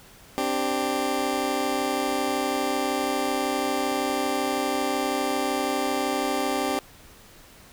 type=chord; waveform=20% pulse; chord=C suspended second; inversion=none; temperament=just; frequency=261.6 / 294.3 / 392.4 Hz; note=C4 / D4 / G4; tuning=0 / +4 / +2 cents; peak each=-24 dBFS; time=0.38-6.79 s; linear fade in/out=0 ms; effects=pink hiss -50 dBFS RMS until 7.72 s